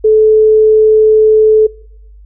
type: tone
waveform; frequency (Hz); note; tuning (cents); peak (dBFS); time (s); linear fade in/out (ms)
sine; 433.6; A4; -25; -4; 0.04-1.67; 10
effects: noise-tail reverb RT60 0.9 s tail -25 dB re dry + added 50 Hz sine -34 dBFS peak until 2.25 s